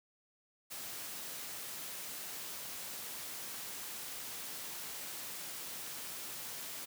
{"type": "noise", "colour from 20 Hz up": "white", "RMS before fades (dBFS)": -44, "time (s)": [0.7, 6.86], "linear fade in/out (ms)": 20, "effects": ["high-pass 100 Hz 12 dB/octave"]}